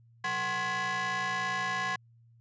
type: ring-modulated tone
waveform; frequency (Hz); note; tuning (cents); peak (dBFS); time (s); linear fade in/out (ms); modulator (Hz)
30% pulse; 310.8; D#4; -2; -24; 0.24-1.96; 5; 1370
effects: added 116 Hz sine -57 dBFS peak until 2.4 s + resampled to 16000 Hz